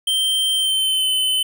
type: tone with pitch glide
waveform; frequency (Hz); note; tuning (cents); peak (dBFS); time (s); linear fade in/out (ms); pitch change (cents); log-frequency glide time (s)
square; 3136 to 3041; G7 to F#7; 0 to +47; -17; 0.07-1.43; 5; -53; 0.54-1.09
effects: none